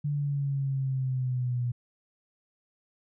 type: exponential sweep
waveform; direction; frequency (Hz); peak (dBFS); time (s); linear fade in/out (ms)
sine; down; 146.83 to 120.9; -26; 0.04-1.72; 10
effects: none